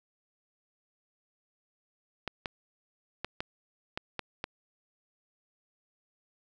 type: clicks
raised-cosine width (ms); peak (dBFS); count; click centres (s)
0.3; -17; 7; 2.277 / 2.458 / 3.246 / 3.405 / 3.975 / 4.193 / 4.441
effects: none